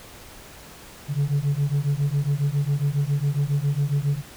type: beating tone pair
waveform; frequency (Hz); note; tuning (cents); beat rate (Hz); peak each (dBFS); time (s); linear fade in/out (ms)
sine; 139.3 / 146.6; C#3 / D3; +9 / -3; 7.3; -21; 1.08-4.22; 50
effects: tanh soft clip ceiling -17 dBFS + pink hiss -44 dBFS RMS until 4.36 s